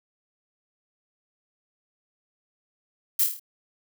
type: noise with echo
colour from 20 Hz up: violet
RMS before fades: -21 dBFS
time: 3.19-3.24 s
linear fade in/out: 5 ms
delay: 26 ms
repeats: 6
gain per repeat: -4 dB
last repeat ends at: 3.396 s
effects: none